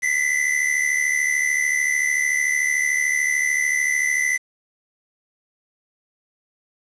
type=tone pair together; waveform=square; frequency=1975.5 / 2049 Hz; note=B6 / C7; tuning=0 / -37 cents; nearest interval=minor second; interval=63 cents; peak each=-22 dBFS; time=0.02-4.38 s; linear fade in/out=20 ms; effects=resampled to 22050 Hz + 7-bit